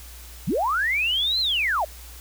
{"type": "linear two-way sweep", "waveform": "sine", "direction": "up then down", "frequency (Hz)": [111.9, 4206, 547], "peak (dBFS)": -20, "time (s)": [0.47, 1.85], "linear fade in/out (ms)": 10, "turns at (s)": 1.4, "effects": ["added 60 Hz sine -41 dBFS peak until 2.2 s", "white hiss -45 dBFS RMS until 2.2 s"]}